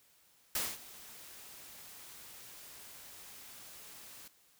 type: noise with ADSR envelope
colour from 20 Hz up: white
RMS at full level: -33 dBFS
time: 0.55-4.28 s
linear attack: 3 ms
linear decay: 220 ms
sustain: -19 dB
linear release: 4 ms
effects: white hiss -67 dBFS RMS until 4.59 s